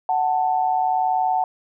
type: tone pair together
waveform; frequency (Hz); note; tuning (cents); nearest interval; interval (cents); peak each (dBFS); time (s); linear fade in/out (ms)
sine; 744.2 / 885; F#5 / A5; +10 / +10; minor third; 300; -19 / -22; 0.09-1.44; 2
effects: none